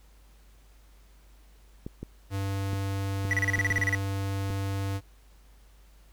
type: clicks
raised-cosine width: 3 ms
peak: -23 dBFS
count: 8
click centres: 1.865 / 2.03 / 2.732 / 3.251 / 3.581 / 3.704 / 3.786 / 4.503 s
type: tone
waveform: square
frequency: 98 Hz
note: G2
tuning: in tune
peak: -29 dBFS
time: 2.3-5.01 s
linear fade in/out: 50 ms
type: tone bursts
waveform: triangle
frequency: 1958 Hz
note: B6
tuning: 15 cents flat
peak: -21 dBFS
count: 12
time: 3.31-3.949 s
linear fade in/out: 0 ms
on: 23 ms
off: 33 ms
effects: added 50 Hz sine -53 dBFS peak until 6.12 s + pink hiss -63 dBFS RMS until 6.12 s